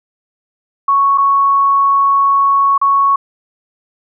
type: tone with dropouts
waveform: sine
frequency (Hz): 1108.7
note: C#6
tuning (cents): 0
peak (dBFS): -8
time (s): 0.88-3.16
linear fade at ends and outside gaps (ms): 5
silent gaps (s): 1.177-1.181 / 2.779-2.814
effects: none